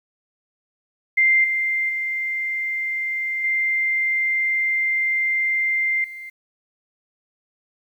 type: tone with level steps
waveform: sine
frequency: 2093 Hz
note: C7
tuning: in tune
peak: -13 / -19 / -22 / -18 / -33 dBFS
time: 1.17-6.3 s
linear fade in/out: 10 ms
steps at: 1.44 / 1.89 / 3.44 / 6.04 s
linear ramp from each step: 2 ms
effects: 9-bit